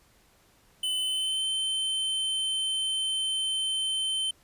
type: tone with pitch glide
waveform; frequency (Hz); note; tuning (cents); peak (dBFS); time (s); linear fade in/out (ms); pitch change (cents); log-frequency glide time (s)
square; 3027 to 3087; F#7 to G7; +39 to -27; -27; 0.83-4.31; 5; +34; 0.96-1.45
effects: pink hiss -62 dBFS RMS until 4.43 s + resampled to 32000 Hz